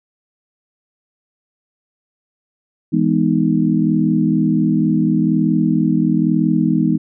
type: chord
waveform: sine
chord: E major seventh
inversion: none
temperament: equal with one note detuned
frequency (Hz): 164.81 / 206 / 246.9 / 311.1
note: E3 / G#3 / B3 / D#4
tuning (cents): 0 / -14 / 0 / 0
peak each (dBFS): -18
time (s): 2.92-6.98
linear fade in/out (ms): 20
effects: none